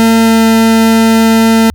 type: tone with pitch glide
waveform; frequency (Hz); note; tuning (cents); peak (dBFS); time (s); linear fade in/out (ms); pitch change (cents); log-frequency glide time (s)
40% pulse; 226.3 to 224.7; A3 to A3; +49 to +37; -4; 0-1.7; 0; -12; 0.22-0.41
effects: added 77 Hz sine -30 dBFS peak until 1.74 s